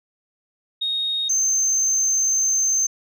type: tone pair in turn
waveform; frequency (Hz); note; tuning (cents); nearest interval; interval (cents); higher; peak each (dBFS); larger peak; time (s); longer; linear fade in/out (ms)
sine; 3729 / 6271; A#7 / G8; 0 / 0; major sixth; 900; second; -20 / -15; second; 0.81-1.29 / 1.29-2.87; second; 10
effects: tanh soft clip ceiling -15 dBFS